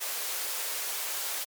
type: high-pass noise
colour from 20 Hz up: white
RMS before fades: -33 dBFS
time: 0-1.45 s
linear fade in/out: 20 ms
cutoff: 410 Hz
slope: 24 dB/octave
effects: MP3 96 kbps